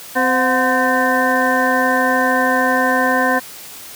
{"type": "harmonic tone with a mistuned harmonic", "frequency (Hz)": 257.6, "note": "C4", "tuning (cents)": -27, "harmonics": [1, 2, 3, 4, 6, 7], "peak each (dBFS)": [-20, -20, -20, -20, -20, -20], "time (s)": [0.15, 3.4], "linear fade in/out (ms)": 20, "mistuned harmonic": 3, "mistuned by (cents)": -89, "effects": ["white hiss -35 dBFS RMS until 3.95 s", "high-pass 60 Hz 12 dB/octave"]}